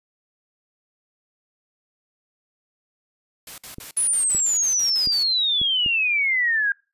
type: noise bursts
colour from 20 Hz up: white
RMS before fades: -38 dBFS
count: 11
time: 3.47-5.23 s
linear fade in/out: 2 ms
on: 110 ms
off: 55 ms
type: clicks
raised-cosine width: 3 ms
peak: -21 dBFS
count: 5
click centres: 3.784 / 4.349 / 5.073 / 5.615 / 5.862 s
type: exponential sweep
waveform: sine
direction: down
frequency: 10140 to 1600 Hz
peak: -18 dBFS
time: 3.97-6.72 s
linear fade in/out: 2 ms
effects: noise-tail reverb RT60 0.3 s tail -25 dB re dry + resampled to 32000 Hz